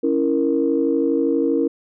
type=chord; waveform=sine; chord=A# diminished; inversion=first; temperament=equal; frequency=277.2 / 329.6 / 466.2 Hz; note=C#4 / E4 / A#4; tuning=0 / 0 / 0 cents; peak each=-20 dBFS; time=0.03-1.68 s; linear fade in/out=10 ms; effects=tanh soft clip ceiling -6 dBFS